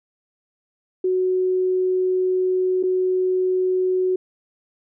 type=tone with dropouts; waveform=sine; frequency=370 Hz; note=F#4; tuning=in tune; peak=-17 dBFS; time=1.04-4.16 s; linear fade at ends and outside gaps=5 ms; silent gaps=2.829-2.835 s; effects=none